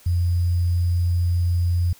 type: tone with sample-and-hold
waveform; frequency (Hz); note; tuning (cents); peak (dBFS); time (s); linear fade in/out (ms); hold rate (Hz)
sine; 87.31; F2; 0; -17; 0.06-1.93; 5; 4900
effects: white hiss -51 dBFS RMS until 1.99 s